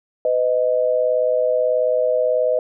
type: tone pair together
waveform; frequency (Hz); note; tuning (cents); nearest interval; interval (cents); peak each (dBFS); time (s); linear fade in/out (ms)
sine; 503.9 / 622.3; B4 / D#5; +35 / 0; major third; 365; -18; 0.25-2.59; 2
effects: none